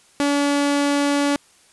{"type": "tone", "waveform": "sawtooth", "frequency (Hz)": 285.7, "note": "D4", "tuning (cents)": -48, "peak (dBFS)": -13, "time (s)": [0.2, 1.36], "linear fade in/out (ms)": 0, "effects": ["white hiss -54 dBFS RMS until 1.72 s", "resampled to 24000 Hz"]}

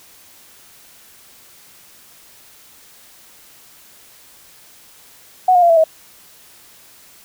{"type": "tone with pitch steps", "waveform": "sine", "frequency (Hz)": [739, 712.6, 687.1, 662.6, 638.9], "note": ["F#5", "F5", "F5", "E5", "D#5"], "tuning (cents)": [-2, 35, -28, 9, 46], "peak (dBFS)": -8, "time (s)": [5.48, 5.84], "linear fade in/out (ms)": 5, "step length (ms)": 72, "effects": ["white hiss -46 dBFS RMS until 7.24 s"]}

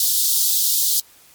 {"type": "high-pass noise", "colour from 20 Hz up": "white", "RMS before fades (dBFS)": -18, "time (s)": [0, 1], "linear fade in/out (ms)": 2, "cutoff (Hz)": 3500, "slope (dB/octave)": 48, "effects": ["white hiss -50 dBFS RMS until 1.34 s", "MP3 96 kbps"]}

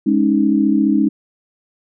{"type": "chord", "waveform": "sine", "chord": "Ab suspended fourth", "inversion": "none", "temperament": "just", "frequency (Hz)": [207.7, 276.9, 311.5], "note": ["Ab3", "Db4", "Eb4"], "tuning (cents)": [0, -2, 2], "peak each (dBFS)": -16, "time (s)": [0.06, 1.09], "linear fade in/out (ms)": 10, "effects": []}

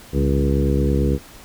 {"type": "harmonic tone with a mistuned harmonic", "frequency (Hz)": 69, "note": "C#2", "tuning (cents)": -7, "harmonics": [1, 2, 3, 4, 5, 6, 7], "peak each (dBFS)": [-19, -22, -24, -25, -26, -27, -27], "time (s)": [0.12, 1.19], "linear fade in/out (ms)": 50, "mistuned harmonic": 2, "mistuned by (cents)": 60, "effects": ["pink hiss -43 dBFS RMS until 1.44 s"]}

